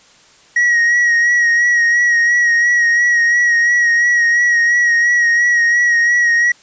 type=tone with vibrato; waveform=triangle; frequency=1900 Hz; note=A#6; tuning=33 cents sharp; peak=-8 dBFS; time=0.56-6.52 s; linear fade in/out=5 ms; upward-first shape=sine; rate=2.9 Hz; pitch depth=32 cents each way; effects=white hiss -47 dBFS RMS until 6.62 s + resampled to 16000 Hz